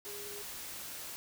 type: tone in noise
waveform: sine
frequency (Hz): 410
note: G#4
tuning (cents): -22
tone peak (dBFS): -47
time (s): 0.06-0.42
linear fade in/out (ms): 0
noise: white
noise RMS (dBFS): -44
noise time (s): 0.05-1.16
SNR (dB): -6
effects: none